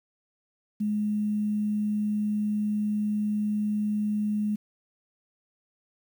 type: tone with quantisation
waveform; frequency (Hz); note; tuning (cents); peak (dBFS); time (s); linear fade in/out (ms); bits
sine; 210; G#3; +19; -24; 0.8-4.56; 10; 9
effects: none